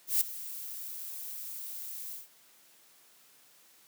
violet noise with ADSR envelope, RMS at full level -24 dBFS, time 0.07-2.28 s, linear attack 140 ms, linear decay 7 ms, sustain -17 dB, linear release 150 ms, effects white hiss -61 dBFS RMS until 3.87 s + high-pass 150 Hz 12 dB/octave

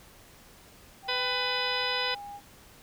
sine tone with pitch glide, 782 to 812.4 Hz, G5 to G#5, -4 to -38 cents, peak -39 dBFS, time 1.02-2.41 s, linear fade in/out 50 ms, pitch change +66 cents, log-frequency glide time 1.16-1.39 s
harmonic tone, 499.6 Hz, B4, 20 cents sharp, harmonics 1 / 2 / 3 / 4 / 5 / 6 / 7 / 8 / 10, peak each -36 / -36 / -36 / -36 / -36 / -36 / -36 / -36 / -36 dBFS, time 1.08-2.15 s, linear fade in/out 10 ms
effects pink hiss -54 dBFS RMS until 2.82 s

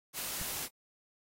white noise, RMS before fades -38 dBFS, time 0.13-0.69 s, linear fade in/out 50 ms
click, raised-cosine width 5 ms, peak -30 dBFS, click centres 0.414 s
effects AAC 48 kbps

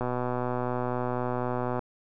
click train, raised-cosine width 1 ms, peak -16 dBFS, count 222, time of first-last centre 0.01-1.792 s, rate 124 Hz, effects none

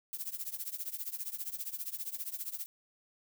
violet noise with tremolo, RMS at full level -36 dBFS, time 0.13-2.66 s, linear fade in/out 0 ms, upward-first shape triangle, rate 15 Hz, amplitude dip 95%, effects none

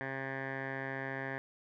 10% pulse tone with low-pass filter, 134.5 Hz, C3, 48 cents sharp, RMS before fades -39 dBFS, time 0.01-1.38 s, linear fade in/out 0 ms, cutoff 1700 Hz, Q 6.4, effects none

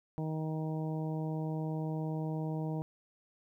harmonic tone, 157.2 Hz, D#3, 18 cents sharp, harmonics 1 / 2 / 3 / 4 / 5 / 6, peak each -34 / -40 / -44 / -46 / -48 / -50 dBFS, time 0.18-2.82 s, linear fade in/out 0 ms, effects 12-bit

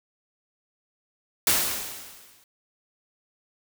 white noise with exponential decay, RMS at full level -19 dBFS, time 1.47-2.44 s, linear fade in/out 2 ms, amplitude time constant 210 ms, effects none

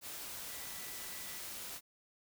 sine tone in noise, 1975.5 Hz, B6, in tune, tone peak -56 dBFS, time 0.47-1.44 s, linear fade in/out 50 ms, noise white, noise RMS -45 dBFS, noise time 0.01-1.81 s, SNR -14 dB, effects none

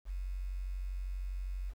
sine tone with quantisation, 46.25 Hz, F#1, in tune, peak -35 dBFS, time 0.05-1.74 s, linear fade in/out 50 ms, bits 10, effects none

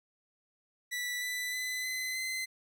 sawtooth tone with pitch steps, 1966 / 1987.7 / 2010 / 2032 / 2054 Hz, B6 / B6 / B6 / B6 / C7, -8 / +11 / +30 / +49 / -33 cents, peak -30 dBFS, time 0.91-2.46 s, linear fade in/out 20 ms, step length 310 ms, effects none

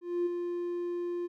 triangle tone with ADSR envelope, 349.7 Hz, F4, 2 cents sharp, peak -22 dBFS, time 0.01-1.28 s, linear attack 250 ms, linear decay 16 ms, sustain -7 dB, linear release 27 ms, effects tanh soft clip ceiling -22 dBFS

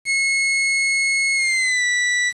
40% pulse tone with pitch glide, 2176 to 1961.1 Hz, C#7 to B6, -33 to -13 cents, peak -16 dBFS, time 0.05-2.33 s, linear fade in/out 50 ms, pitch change -180 cents, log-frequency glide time 1.35-1.84 s, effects resampled to 24000 Hz + 7-bit

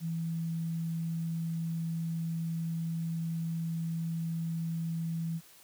sine tone, 164.81 Hz, E3, in tune, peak -31 dBFS, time 0-5.41 s, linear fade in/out 50 ms, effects white hiss -57 dBFS RMS until 5.63 s

